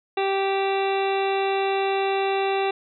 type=harmonic tone; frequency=390 Hz; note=G4; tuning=9 cents flat; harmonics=1 / 2 / 3 / 4 / 5 / 6 / 7 / 9 / 10; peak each=-23 / -25 / -34 / -39 / -37 / -36 / -33 / -39 / -40 dBFS; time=0.17-2.71 s; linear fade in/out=5 ms; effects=none